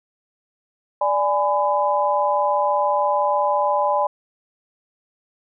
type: chord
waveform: sine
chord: G# diminished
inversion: second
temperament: equal with one note detuned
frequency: 587.3 / 830.6 / 1004.5 Hz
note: D5 / G#5 / B5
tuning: 0 / 0 / +29 cents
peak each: -21 dBFS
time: 1.01-4.07 s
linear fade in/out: 5 ms
effects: none